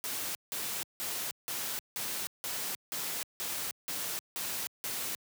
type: noise bursts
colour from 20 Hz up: white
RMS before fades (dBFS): -36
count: 11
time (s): 0.04-5.15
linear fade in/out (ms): 0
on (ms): 310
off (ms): 170
effects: high-pass 100 Hz 12 dB/octave